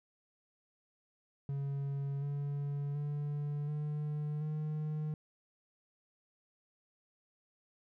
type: tone with pitch steps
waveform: triangle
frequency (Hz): 139.5 / 142.76 / 146.1 / 149.51 / 153.01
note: C#3 / D3 / D3 / D3 / D#3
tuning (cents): +11 / -49 / -9 / +31 / -29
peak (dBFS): -32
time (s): 1.49-5.14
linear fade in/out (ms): 2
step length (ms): 730
effects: none

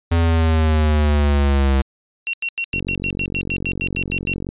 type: linear sweep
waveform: square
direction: down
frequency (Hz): 84.5 to 66.6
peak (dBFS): -14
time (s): 0.11-1.82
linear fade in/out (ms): 10
type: tone bursts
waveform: sine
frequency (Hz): 2736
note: F7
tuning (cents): -36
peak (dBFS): -20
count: 14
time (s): 2.27-4.335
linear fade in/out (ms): 0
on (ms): 63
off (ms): 91
type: click train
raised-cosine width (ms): 3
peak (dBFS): -14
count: 82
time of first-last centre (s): 2.74-4.489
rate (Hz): 46.3
effects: resampled to 8000 Hz

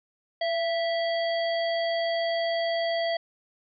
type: harmonic tone with a mistuned harmonic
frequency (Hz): 656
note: E5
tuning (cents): -9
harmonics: 1 / 3 / 5 / 7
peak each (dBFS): -25 / -34 / -36 / -38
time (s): 0.41-3.17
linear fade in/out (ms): 5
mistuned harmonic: 1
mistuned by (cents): +41
effects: none

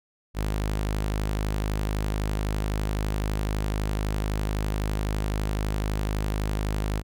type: tone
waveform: sawtooth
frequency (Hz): 51.91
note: G#1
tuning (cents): 0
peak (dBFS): -21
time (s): 0.34-7.03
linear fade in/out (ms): 50
effects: none

